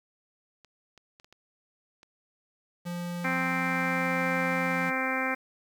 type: clicks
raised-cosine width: 0.2 ms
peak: -35 dBFS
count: 6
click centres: 0.647 / 0.977 / 1.199 / 1.245 / 1.326 / 2.031 s
type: tone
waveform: square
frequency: 174.61 Hz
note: F3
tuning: in tune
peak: -33 dBFS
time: 2.85-4.91 s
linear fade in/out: 20 ms
type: harmonic tone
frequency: 261.6 Hz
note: C4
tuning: in tune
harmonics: 1 / 2 / 3 / 4 / 5 / 6 / 7 / 8 / 9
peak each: -34 / -35 / -36 / -37 / -36 / -34 / -37 / -34 / -35 dBFS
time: 3.24-5.35 s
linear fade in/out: 10 ms
effects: 9-bit